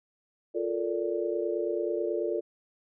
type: chord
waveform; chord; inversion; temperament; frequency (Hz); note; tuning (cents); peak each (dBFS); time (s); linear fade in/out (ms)
sine; Bb major seventh; second; just; 349.6 / 437 / 466.2 / 582.7; F4 / A4 / Bb4 / D5; +2 / -12 / 0 / -14; -31 / -32 / -35 / -34; 0.54-2.41; 20
effects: none